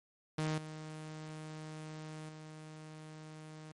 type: tone with level steps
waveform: sawtooth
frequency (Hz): 155.56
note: D#3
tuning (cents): 0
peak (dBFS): -29 / -40 / -44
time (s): 0.38-3.72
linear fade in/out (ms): 5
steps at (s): 0.58 / 2.29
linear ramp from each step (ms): 2
effects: MP3 48 kbps

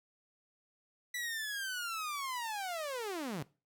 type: linear sweep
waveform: sawtooth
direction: down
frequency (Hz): 1975.5 to 127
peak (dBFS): -33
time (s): 1.14-3.43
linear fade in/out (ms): 5
effects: noise-tail reverb RT60 0.3 s tail -19 dB re dry

